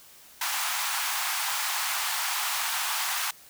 pink high-pass noise, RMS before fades -29 dBFS, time 0.41-3.31 s, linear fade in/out 5 ms, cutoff 790 Hz, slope 48 dB/octave, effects white hiss -52 dBFS RMS until 3.49 s

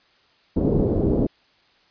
white low-pass noise, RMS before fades -20 dBFS, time 0.56-1.27 s, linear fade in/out 10 ms, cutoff 430 Hz, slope 24 dB/octave, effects white hiss -59 dBFS RMS until 1.9 s + resampled to 11025 Hz

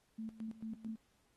sine tone with tremolo, 221.5 Hz, A3, 12 cents sharp, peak -40 dBFS, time 0.18-0.96 s, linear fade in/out 10 ms, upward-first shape square, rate 4.5 Hz, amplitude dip 80%, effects pink hiss -75 dBFS RMS until 1.36 s + AAC 32 kbps

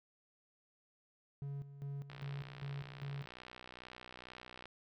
triangle tone with tremolo, 140.4 Hz, C#3, 22 cents sharp, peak -38 dBFS, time 1.42-3.26 s, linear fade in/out 0 ms, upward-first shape square, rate 2.5 Hz, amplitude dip 70%
click train, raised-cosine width 0.3 ms, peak -34 dBFS, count 160, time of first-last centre 2.1-4.656 s, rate 62.2 Hz
effects none

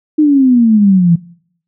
sine exponential sweep, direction down, 311.1 to 164.81 Hz, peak -5 dBFS, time 0.18-1.16 s, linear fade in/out 10 ms, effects noise-tail reverb RT60 0.6 s tail -20 dB re dry

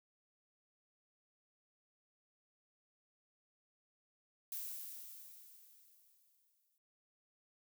violet noise with exponential decay, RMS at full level -42 dBFS, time 4.52-6.78 s, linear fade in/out 1 ms, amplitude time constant 490 ms, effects none

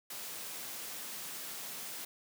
white high-pass noise, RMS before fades -43 dBFS, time 0.1-2.05 s, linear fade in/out 5 ms, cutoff 130 Hz, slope 24 dB/octave, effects none

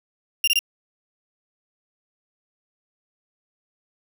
35% pulse tone bursts, 2794 Hz, F7, in tune, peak -15 dBFS, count 3, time 0.44-0.591 s, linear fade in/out 2 ms, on 35 ms, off 23 ms, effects none

